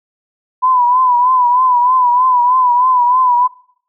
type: tone with vibrato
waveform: sine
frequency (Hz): 997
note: B5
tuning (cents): +16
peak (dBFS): -8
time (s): 0.62-3.48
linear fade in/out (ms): 20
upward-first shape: triangle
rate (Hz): 3.2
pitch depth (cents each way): 73
effects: noise-tail reverb RT60 0.6 s tail -24 dB re dry